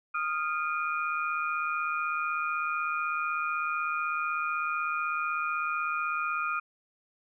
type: tone cluster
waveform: sine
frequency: 1241 / 1397 / 2435 Hz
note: D#6 / F6 / D#7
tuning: -5 / 0 / -38 cents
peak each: -31 / -32 / -35 dBFS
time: 0.14-6.6 s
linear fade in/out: 10 ms
effects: none